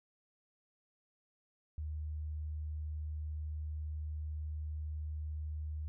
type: tone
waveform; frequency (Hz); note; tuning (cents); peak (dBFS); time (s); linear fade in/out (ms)
sine; 76.5; D#2; -29; -37; 1.78-5.88; 0
effects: none